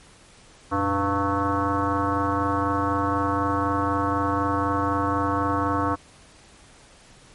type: tone with frequency modulation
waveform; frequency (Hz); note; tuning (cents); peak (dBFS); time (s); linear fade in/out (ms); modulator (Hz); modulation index
sine; 698.5; F5; 0; -20; 0.71-5.96; 20; 203; 3.1
effects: pink hiss -51 dBFS RMS until 7.34 s + MP3 48 kbps